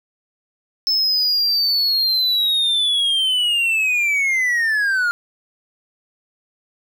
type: linear sweep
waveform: triangle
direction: down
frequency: 5274 to 1396.9 Hz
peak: -14 dBFS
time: 0.87-5.11 s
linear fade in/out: 0 ms
effects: none